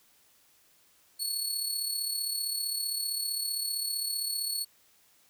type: tone with amplitude modulation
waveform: 20% pulse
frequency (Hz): 4400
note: C#8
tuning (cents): -14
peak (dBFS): -22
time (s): 1.19-4.65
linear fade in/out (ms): 20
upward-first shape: sine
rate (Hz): 35.4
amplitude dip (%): 50
effects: white hiss -64 dBFS RMS until 5.29 s